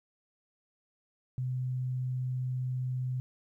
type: tone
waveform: sine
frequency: 127.5 Hz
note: C3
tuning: 44 cents flat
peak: -30 dBFS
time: 1.38-3.2 s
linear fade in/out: 0 ms
effects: 12-bit